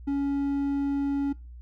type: tone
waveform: triangle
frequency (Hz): 280.1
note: C#4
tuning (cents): +18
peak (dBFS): -22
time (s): 0.07-1.33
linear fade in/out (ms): 10
effects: noise-tail reverb RT60 0.3 s tail -21 dB re dry + added 60 Hz sine -41 dBFS peak until 1.61 s